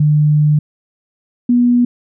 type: tone pair in turn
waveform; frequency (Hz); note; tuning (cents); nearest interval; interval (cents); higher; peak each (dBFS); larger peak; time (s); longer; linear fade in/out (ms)
sine; 150 / 243; D3 / B3; +37 / -28; minor sixth; 835; second; -8; neither; 0-0.59 / 1.49-1.85; first; 5
effects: none